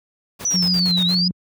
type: noise with tremolo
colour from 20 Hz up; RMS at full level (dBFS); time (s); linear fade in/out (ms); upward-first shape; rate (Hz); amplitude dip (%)
pink; -33; 0.39-1.21; 20; square; 8.6; 80
type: linear two-way sweep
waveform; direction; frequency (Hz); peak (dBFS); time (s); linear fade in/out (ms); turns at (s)
sine; down then up; 5990 to 3656 to 5040; -17; 0.45-1.28; 2; 1.03
type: tone with vibrato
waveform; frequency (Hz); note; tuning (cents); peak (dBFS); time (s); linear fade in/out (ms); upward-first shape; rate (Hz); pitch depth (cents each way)
sine; 179.1; F3; +44; -19; 0.54-1.31; 2; triangle; 7.1; 42
effects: high-pass 80 Hz 12 dB/octave